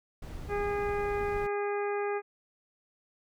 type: noise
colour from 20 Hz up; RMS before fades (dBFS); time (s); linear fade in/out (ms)
brown; -40; 0.22-1.47; 5
type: harmonic tone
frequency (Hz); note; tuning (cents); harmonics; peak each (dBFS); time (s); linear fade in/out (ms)
408.6; G#4; -28; 1 / 2 / 3 / 4 / 5 / 6; -30 / -36 / -40 / -42 / -44 / -46; 0.48-2.22; 50
effects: none